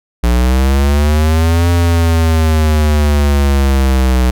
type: linear two-way sweep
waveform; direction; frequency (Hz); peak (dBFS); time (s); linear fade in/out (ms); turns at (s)
square; up then down; 58.4 to 86.6 to 62.1; -9; 0.23-4.31; 10; 1.7
effects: none